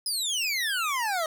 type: exponential sweep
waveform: 25% pulse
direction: down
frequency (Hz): 5120 to 619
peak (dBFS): -22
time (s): 0.06-1.26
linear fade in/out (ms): 2
effects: none